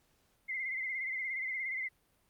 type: tone with vibrato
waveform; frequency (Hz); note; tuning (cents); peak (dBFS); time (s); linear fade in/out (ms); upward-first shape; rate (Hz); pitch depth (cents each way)
sine; 2083; C7; -8; -34; 0.48-1.89; 20; sine; 17; 60
effects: pink hiss -72 dBFS RMS until 2.29 s + Opus 48 kbps